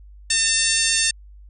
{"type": "harmonic tone", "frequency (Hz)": 901, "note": "A5", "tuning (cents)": 41, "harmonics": [2, 3, 4, 5, 6, 7, 8, 9, 10], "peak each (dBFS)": [-26, -26, -26, -26, -26, -26, -26, -26, -26], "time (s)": [0.3, 1.11], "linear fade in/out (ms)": 5, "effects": ["added 50 Hz sine -41 dBFS peak until 1.49 s"]}